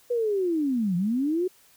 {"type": "linear two-way sweep", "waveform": "sine", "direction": "down then up", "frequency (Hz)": [493.9, 169, 377], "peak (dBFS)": -22, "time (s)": [0.1, 1.48], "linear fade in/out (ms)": 10, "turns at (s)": 0.96, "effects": ["white hiss -58 dBFS RMS until 1.76 s"]}